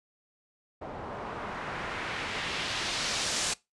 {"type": "noise with low-pass filter sweep", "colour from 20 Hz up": "white", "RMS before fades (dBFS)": -34, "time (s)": [0.81, 3.54], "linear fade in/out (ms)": 10, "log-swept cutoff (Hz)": [680, 7500], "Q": 1.1, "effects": ["noise-tail reverb RT60 0.2 s tail -21 dB re dry", "resampled to 24000 Hz"]}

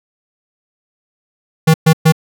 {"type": "tone bursts", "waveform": "square", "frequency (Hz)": 159.5, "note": "D#3", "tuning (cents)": 43, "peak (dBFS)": -6, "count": 3, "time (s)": [1.67, 2.123], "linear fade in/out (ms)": 10, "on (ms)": 71, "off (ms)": 120, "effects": []}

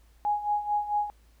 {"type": "tone with tremolo", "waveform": "sine", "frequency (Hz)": 830.6, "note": "G#5", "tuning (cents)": 0, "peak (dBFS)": -22, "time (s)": [0.25, 1.1], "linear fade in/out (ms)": 0, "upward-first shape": "sine", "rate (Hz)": 4.5, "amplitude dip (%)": 75, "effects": ["added 56 Hz sine -56 dBFS peak until 1.4 s", "pink hiss -66 dBFS RMS until 1.4 s"]}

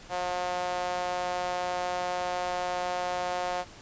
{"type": "tone with high-pass filter", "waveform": "sawtooth", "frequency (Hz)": 179.6, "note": "F3", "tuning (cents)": 49, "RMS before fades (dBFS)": -31, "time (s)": [0.09, 3.65], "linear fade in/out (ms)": 50, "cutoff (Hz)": 660, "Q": 3.2, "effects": ["pink hiss -49 dBFS RMS until 3.81 s", "resampled to 16000 Hz"]}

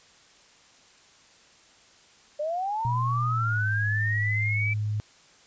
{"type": "linear sweep", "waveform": "sine", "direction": "up", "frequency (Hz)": [580, 2332], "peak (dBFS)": -26, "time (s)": [2.39, 4.74], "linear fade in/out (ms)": 10}
{"type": "tone with pitch glide", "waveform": "sine", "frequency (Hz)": [120, 105.68], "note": ["B2", "G#2"], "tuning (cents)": [-49, 31], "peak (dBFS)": -25, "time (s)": [2.85, 5], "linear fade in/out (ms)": 0, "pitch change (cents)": -220, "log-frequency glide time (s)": [3.28, 3.63]}
{"effects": ["white hiss -56 dBFS RMS until 5.46 s", "resampled to 16000 Hz"]}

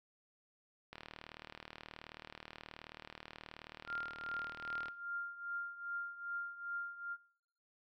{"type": "click train", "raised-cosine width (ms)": 0.3, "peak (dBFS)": -31, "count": 154, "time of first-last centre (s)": [0.93, 4.883], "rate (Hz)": 38.7}
{"type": "tone with tremolo", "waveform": "sine", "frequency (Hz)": 1396.9, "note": "F6", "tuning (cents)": 0, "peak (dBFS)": -37, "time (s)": [3.86, 7.17], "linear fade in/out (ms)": 50, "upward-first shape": "triangle", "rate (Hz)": 2.5, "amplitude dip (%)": 80}
{"effects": ["noise-tail reverb RT60 0.7 s tail -20 dB re dry"]}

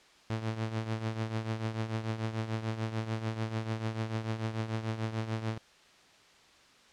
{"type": "tone with tremolo", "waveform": "sawtooth", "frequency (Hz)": 111.2, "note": "A2", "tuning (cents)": 19, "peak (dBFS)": -25, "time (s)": [0.3, 5.58], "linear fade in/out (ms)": 0, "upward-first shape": "triangle", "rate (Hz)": 6.8, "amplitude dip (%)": 75, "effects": ["white hiss -59 dBFS RMS until 6.92 s", "low-pass 5000 Hz 12 dB/octave"]}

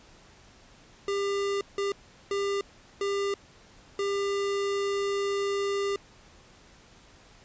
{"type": "tone bursts at uneven times", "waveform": "square", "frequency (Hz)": 399.5, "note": "G4", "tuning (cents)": 33, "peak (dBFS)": -27, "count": 5, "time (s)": [[1.08, 1.61], [1.78, 1.92], [2.31, 2.61], [3.01, 3.34], [3.99, 5.96]], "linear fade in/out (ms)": 2, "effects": ["pink hiss -55 dBFS RMS until 7.44 s", "resampled to 16000 Hz"]}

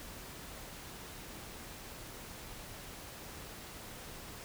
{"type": "silence", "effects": ["pink hiss -48 dBFS RMS until 4.44 s"]}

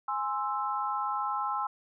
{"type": "chord", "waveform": "sine", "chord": "Ab augmented", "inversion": "none", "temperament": "equal", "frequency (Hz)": [830.6, 1046.5, 1318.5], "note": ["Ab5", "C6", "E6"], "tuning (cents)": [0, 0, 0], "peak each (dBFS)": -33, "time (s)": [0.08, 1.67], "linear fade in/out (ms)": 5, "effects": []}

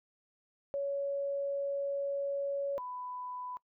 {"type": "tone pair in turn", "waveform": "sine", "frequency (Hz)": [560, 996.3], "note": ["C#5", "B5"], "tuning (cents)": [18, 15], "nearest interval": "minor seventh", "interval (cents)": 997, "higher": "second", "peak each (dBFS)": [-31, -39], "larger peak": "first", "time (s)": [[0.74, 2.78], [2.78, 3.57]], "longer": "first", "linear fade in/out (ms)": 0, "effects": ["noise-tail reverb RT60 0.1 s tail -21 dB re dry"]}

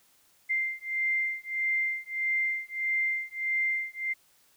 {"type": "beating tone pair", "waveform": "sine", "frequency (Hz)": [2092, 2093.6], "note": ["C7", "C7"], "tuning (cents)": [-1, 0], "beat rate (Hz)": 1.6, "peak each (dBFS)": -30, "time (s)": [0.49, 4.14], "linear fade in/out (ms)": 20, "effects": ["white hiss -64 dBFS RMS until 4.56 s"]}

